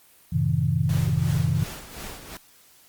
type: chord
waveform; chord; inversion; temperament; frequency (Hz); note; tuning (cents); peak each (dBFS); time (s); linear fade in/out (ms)
sine; F# diminished seventh; none; just; 92.5 / 111 / 133.2 / 159.84; F#2 / A2 / C3 / Eb3; 0 / +16 / +31 / +47; -27 / -28 / -24 / -24; 0.32-1.64; 10
type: noise with tremolo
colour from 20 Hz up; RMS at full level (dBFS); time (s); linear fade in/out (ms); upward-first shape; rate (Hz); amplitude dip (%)
pink; -36; 0.89-2.37; 2; sine; 2.8; 60
effects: white hiss -55 dBFS RMS until 2.88 s + Opus 32 kbps